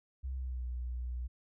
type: tone with pitch glide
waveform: sine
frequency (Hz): 65.3 to 61.28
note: C2 to B1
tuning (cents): -3 to -13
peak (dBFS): -35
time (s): 0.23-1.28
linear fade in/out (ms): 20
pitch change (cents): -110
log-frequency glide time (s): 0.35-0.65
effects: none